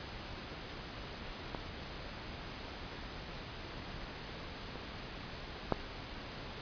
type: clicks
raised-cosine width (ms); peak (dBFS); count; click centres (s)
1; -23 / -30 / -14; 3; 1.548 / 4.757 / 5.723
effects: pink hiss -45 dBFS RMS until 6.61 s + resampled to 11025 Hz